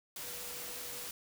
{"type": "tone in noise", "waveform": "sine", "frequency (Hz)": 487.7, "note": "B4", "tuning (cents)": -22, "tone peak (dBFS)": -53, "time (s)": [0.24, 1.07], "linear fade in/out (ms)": 2, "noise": "white", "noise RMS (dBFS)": -43, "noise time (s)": [0.16, 1.11], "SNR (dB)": -13, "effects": []}